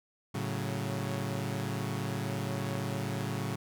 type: chord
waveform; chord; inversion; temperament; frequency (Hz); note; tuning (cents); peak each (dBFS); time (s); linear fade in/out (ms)
sawtooth; F# minor; first; equal; 110 / 138.59 / 185; A2 / C#3 / F#3; 0 / 0 / 0; -32 / -32 / -34; 0.34-3.56; 10
effects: none